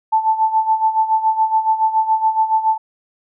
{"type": "tone with tremolo", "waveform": "sine", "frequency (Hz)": 880, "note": "A5", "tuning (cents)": 0, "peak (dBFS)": -10, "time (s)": [0.12, 2.78], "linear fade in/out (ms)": 10, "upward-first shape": "sine", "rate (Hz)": 7.1, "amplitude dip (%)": 75, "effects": []}